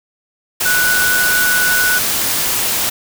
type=tone in noise; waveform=sine; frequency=1480 Hz; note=F#6; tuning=in tune; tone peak=-13 dBFS; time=0.65-1.99 s; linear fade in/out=10 ms; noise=white; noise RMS=-17 dBFS; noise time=0.6-2.9 s; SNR=+1 dB; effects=none